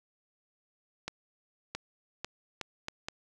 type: accelerating click train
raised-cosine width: 0.2 ms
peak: -18 dBFS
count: 6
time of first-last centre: 1.08-3.085 s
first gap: 670 ms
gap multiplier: 0.74
effects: none